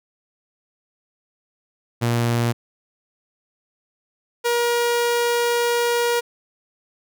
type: tone pair in turn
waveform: sawtooth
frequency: 118.2 / 475.8 Hz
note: A#2 / A#4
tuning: +24 / +35 cents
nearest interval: 2 octaves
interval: 2411 cents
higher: second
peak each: -14 dBFS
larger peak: neither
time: 2.01-2.53 / 4.44-6.21 s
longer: second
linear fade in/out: 20 ms
effects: none